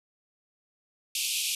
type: band-pass noise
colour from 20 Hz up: pink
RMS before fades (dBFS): -30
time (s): 1.15-1.55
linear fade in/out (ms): 2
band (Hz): 2400 to 13000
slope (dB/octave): 96
effects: none